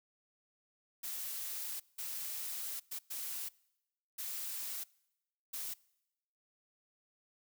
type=noise bursts at uneven times; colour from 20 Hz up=blue; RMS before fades=-41 dBFS; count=6; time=1.03-1.8 / 1.98-2.8 / 2.91-2.99 / 3.1-3.49 / 4.18-4.84 / 5.53-5.74 s; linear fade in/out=10 ms; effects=noise-tail reverb RT60 0.9 s tail -24 dB re dry